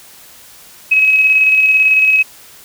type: tone with tremolo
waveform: sine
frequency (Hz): 2555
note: D#7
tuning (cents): +45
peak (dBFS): -6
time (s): 0.91-2.23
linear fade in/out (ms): 10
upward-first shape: square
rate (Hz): 18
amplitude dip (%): 30
effects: white hiss -40 dBFS RMS until 2.64 s